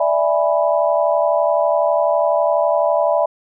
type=chord; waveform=sine; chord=E dominant seventh; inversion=third; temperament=equal; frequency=587.3 / 659.3 / 830.6 / 987.8 Hz; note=D5 / E5 / G#5 / B5; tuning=0 / 0 / 0 / 0 cents; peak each=-17 / -17 / -23 / -22 dBFS; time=0-3.26 s; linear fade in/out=5 ms; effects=none